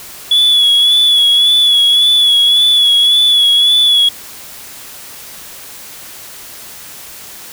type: tone with vibrato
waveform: sine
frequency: 3400 Hz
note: G#7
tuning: 40 cents sharp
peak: -4 dBFS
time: 0.31-4.09 s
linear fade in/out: 5 ms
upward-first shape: sine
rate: 1.8 Hz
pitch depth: 39 cents each way
effects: tanh soft clip ceiling -5 dBFS + white hiss -32 dBFS RMS until 7.52 s